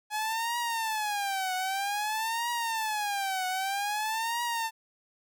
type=tone with vibrato; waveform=sawtooth; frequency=840 Hz; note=G#5; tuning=19 cents sharp; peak=-25 dBFS; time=0.1-4.71 s; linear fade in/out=50 ms; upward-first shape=triangle; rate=0.52 Hz; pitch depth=230 cents each way; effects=none